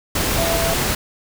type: tone in noise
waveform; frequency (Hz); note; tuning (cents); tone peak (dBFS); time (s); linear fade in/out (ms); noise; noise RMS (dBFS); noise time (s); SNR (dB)
sine; 667; E5; +20; -21; 0.38-0.74; 5; pink; -20; 0.15-0.95; -4
effects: none